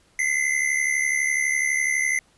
square tone pair together, 2021 / 2093 Hz, B6 / C7, +39 / 0 cents, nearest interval minor second, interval 61 cents, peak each -24 dBFS, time 0.19-2.19 s, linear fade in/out 2 ms, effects pink hiss -60 dBFS RMS until 2.37 s + resampled to 24000 Hz

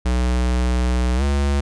square tone with pitch glide, 61.74 to 70.51 Hz, B1 to C#2, 0 to +30 cents, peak -17 dBFS, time 0.05-1.61 s, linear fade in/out 10 ms, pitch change +230 cents, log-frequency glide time 1.16-1.23 s, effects resampled to 22050 Hz

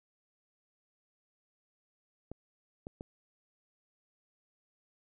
clicks, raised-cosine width 2 ms, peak -28 dBFS, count 3, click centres 2.316 / 2.869 / 3.009 s, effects none

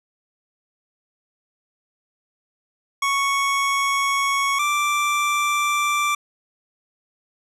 25% pulse tone pair in turn, 1108.7 / 1174.6 Hz, C#6 / D6, 0 / 0 cents, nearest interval minor second, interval 100 cents, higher second, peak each -15 dBFS, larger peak neither, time 3.02-4.59 / 4.59-6.15 s, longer first, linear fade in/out 5 ms, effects low-pass 11000 Hz 12 dB/octave

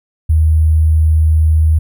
sine tone with sample-and-hold, 78.7 Hz, D#2, 20 cents sharp, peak -7 dBFS, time 0.29-1.79 s, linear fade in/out 10 ms, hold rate 11025 Hz, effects none

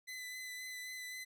sawtooth tone with vibrato, 2011 Hz, B6, 31 cents sharp, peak -40 dBFS, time 0.07-1.25 s, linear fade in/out 20 ms, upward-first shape sine, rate 3.8 Hz, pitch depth 15 cents each way, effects none

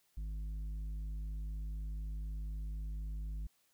sine tone with tanh clipping, 52 Hz, G#1, 3 cents sharp, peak -39 dBFS, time 0.17-3.47 s, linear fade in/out 5 ms, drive 7 dB, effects white hiss -74 dBFS RMS until 3.73 s

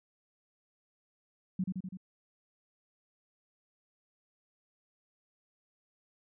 sine tone with echo, 186.1 Hz, F#3, 10 cents sharp, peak -28 dBFS, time 1.59-1.64 s, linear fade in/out 5 ms, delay 83 ms, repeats 4, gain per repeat -3 dB, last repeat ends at 1.972 s, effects none

